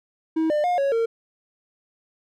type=tone with pitch steps; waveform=triangle; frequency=320.3 / 598 / 713 / 554 / 457.6 Hz; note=E4 / D5 / F5 / C#5 / A#4; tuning=-50 / +31 / +36 / -1 / -32 cents; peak=-17 dBFS; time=0.36-1.06 s; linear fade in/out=10 ms; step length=140 ms; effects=none